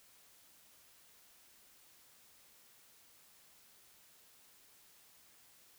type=silence; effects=white hiss -64 dBFS RMS until 5.78 s